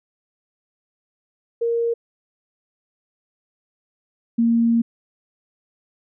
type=tone pair in turn; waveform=sine; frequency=466.2 / 231.8 Hz; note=A#4 / A#3; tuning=0 / -10 cents; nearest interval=octave; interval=1210 cents; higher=first; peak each=-18 / -14 dBFS; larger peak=second; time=1.61-1.94 / 4.38-4.82 s; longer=second; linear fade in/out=10 ms; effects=none